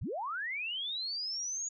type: linear sweep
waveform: sine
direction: up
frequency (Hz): 46.25 to 6800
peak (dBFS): -34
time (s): 0.01-1.69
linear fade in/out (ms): 10
effects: none